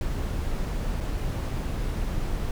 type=noise with dropouts; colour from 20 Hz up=brown; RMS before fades=-28 dBFS; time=0.01-2.51 s; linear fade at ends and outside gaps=1 ms; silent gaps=1.004-1.008 s; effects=none